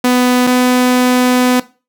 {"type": "tone pair in turn", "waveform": "sawtooth", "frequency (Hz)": [249, 250.3], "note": ["B3", "B3"], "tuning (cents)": [14, 23], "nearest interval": "unison", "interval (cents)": 9, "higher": "second", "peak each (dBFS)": -5, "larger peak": "neither", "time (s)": [[0.04, 0.47], [0.47, 1.6]], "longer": "second", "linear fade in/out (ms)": 5, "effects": ["noise-tail reverb RT60 0.3 s tail -18 dB re dry"]}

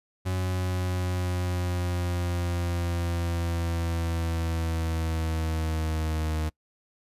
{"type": "linear sweep", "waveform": "40% pulse", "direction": "down", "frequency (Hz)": [92.5, 77.78], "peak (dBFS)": -25, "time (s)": [0.25, 6.5], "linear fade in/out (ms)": 20, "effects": ["noise-tail reverb RT60 0.1 s tail -25 dB re dry", "resampled to 32000 Hz"]}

